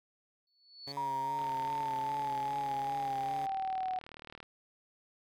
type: tone with exponential growth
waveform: sine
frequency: 4435 Hz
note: C#8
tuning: in tune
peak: -38 dBFS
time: 0.47-0.92 s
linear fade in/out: 2 ms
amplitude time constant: 96 ms
type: tone with vibrato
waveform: 10% pulse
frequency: 138.59 Hz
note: C#3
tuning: in tune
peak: -36 dBFS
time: 0.87-3.46 s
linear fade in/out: 2 ms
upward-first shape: sine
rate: 2.5 Hz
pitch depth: 44 cents each way
type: linear sweep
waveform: sine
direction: down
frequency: 955 to 741 Hz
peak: -32 dBFS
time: 0.97-3.99 s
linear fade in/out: 2 ms
type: click train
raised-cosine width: 0.3 ms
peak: -31 dBFS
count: 118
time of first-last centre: 1.39-4.429 s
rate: 38.5 Hz
effects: none